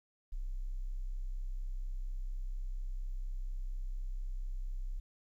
sine tone, 32.12 Hz, C1, 31 cents flat, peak -35 dBFS, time 0.32-5 s, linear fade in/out 10 ms, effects 12-bit

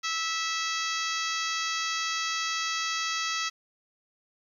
harmonic tone, 654 Hz, E5, 14 cents flat, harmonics 2 / 3 / 4 / 5 / 6 / 7 / 8 / 9 / 10, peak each -33 / -35 / -36 / -37 / -38 / -38 / -39 / -40 / -40 dBFS, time 0.03-3.5 s, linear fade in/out 20 ms, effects 10-bit

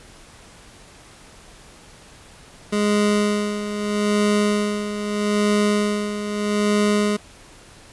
25% pulse tone with tremolo, 207.7 Hz, G#3, in tune, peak -12 dBFS, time 2.72-7.17 s, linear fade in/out 10 ms, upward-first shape sine, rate 0.79 Hz, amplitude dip 65%, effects pink hiss -46 dBFS RMS until 7.92 s + resampled to 24000 Hz

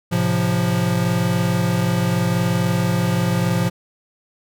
square chord, F major, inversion first, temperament equal, 110 / 130.81 / 174.61 Hz, A2 / C3 / F3, 0 / 0 / 0 cents, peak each -23 / -24 / -20 dBFS, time 0.11-3.7 s, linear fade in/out 20 ms, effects none

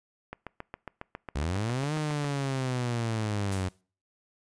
click train, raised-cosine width 0.5 ms, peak -22 dBFS, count 15, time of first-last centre 0.33-2.245 s, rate 7.31 Hz
sawtooth linear two-way sweep, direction up then down, 64.6 to 155.56 to 91.4 Hz, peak -24 dBFS, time 1.35-3.69 s, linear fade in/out 10 ms, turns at 1.94 s
blue noise with exponential decay, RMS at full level -35 dBFS, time 3.52-3.81 s, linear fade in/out 1 ms, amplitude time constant 61 ms
effects noise-tail reverb RT60 0.4 s tail -25 dB re dry + resampled to 22050 Hz

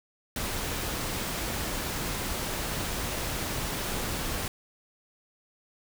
pink noise, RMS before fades -32 dBFS, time 0.36-4.48 s, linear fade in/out 2 ms, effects none

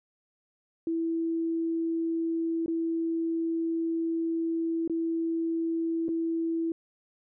sine tone with dropouts, 329.6 Hz, E4, in tune, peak -26 dBFS, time 0.87-6.72 s, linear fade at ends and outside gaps 2 ms, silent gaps 2.661-2.68 / 4.877-4.897 / 6.083-6.089 s, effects none

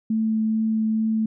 sine tone with vibrato, 220 Hz, A3, in tune, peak -19 dBFS, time 0.1-1.26 s, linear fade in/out 5 ms, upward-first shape triangle, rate 2.3 Hz, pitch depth 9 cents each way, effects none

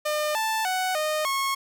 sawtooth tone with pitch steps, 604 / 881 / 744 / 615 / 1092 Hz, D5 / A5 / F#5 / D#5 / C#6, +48 / +2 / +9 / -20 / -26 cents, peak -20 dBFS, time 0.05-1.55 s, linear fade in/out 10 ms, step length 300 ms, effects none

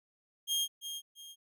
sawtooth tone with echo, 3228 Hz, G#7, 50 cents flat, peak -26 dBFS, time 0.47-0.68 s, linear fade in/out 50 ms, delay 340 ms, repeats 2, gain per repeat -9 dB, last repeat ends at 1.36 s, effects none

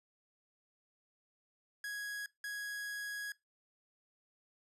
45% pulse tone bursts at uneven times, 1661.2 Hz, G#6, in tune, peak -39 dBFS, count 2, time 1.84-2.26 / 2.44-3.32 s, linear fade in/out 2 ms, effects noise-tail reverb RT60 0.2 s tail -21 dB re dry + resampled to 32000 Hz

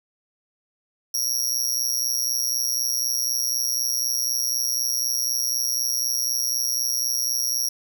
sawtooth tone with amplitude modulation, 5640 Hz, F8, 16 cents sharp, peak -15 dBFS, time 1.14-7.69 s, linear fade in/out 5 ms, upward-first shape sine, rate 124 Hz, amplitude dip 100%, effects none

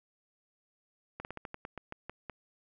slowing click train, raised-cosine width 0.5 ms, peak -25 dBFS, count 11, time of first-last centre 1.2-2.297 s, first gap 49 ms, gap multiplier 1.17, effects none

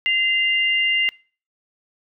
sine tone pair together, 2064 / 2800 Hz, C7 / F7, -24 / +4 cents, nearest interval perfect fourth, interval 528 cents, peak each -19 dBFS, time 0.06-1.09 s, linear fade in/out 0 ms, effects noise-tail reverb RT60 0.4 s tail -24 dB re dry

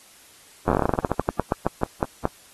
slowing click train, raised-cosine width 1 ms, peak -6 dBFS, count 23, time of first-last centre 0.68-2.254 s, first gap 10 ms, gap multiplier 1.16, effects white hiss -51 dBFS RMS until 2.53 s + AAC 32 kbps

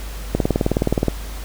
click train, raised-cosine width 2 ms, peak -3 dBFS, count 15, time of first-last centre 0.35-1.083 s, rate 19.1 Hz, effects added 50 Hz sine -28 dBFS peak until 1.44 s + pink hiss -37 dBFS RMS until 1.44 s

